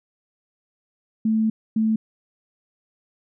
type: tone bursts at uneven times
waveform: sine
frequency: 220 Hz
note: A3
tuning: in tune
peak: -17 dBFS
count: 2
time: 1.25-1.5 / 1.76-1.96 s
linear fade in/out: 5 ms
effects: none